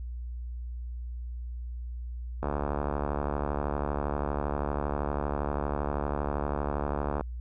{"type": "click train", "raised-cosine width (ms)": 1, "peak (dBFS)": -16, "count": 348, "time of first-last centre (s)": [2.43, 7.21], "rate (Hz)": 72.6, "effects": ["added 60 Hz sine -34 dBFS peak until 7.4 s"]}